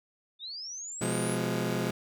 sine linear sweep, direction up, 3520 to 10490 Hz, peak -37 dBFS, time 0.39-1.38 s, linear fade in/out 50 ms
20% pulse chord, F diminished, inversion second, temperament just, 125.72 / 174.61 / 209.5 Hz, Cb3 / F3 / Ab3, +31 / 0 / +15 cents, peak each -28 dBFS, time 1.01-1.91 s, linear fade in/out 5 ms
effects none

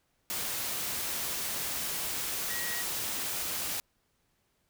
sine tone in noise, 1905 Hz, A#6, 37 cents sharp, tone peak -37 dBFS, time 2.5-2.82 s, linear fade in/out 0 ms, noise white, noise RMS -34 dBFS, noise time 0.3-3.8 s, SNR -6 dB, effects pink hiss -74 dBFS RMS until 4.69 s

